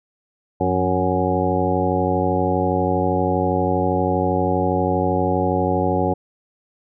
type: harmonic tone with a mistuned harmonic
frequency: 92.5 Hz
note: F#2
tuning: in tune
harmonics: 1 / 2 / 3 / 4 / 5 / 6 / 8 / 9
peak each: -25 / -25 / -25 / -25 / -25 / -25 / -25 / -25 dBFS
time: 0.6-6.14 s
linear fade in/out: 10 ms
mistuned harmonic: 2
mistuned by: -58 cents
effects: none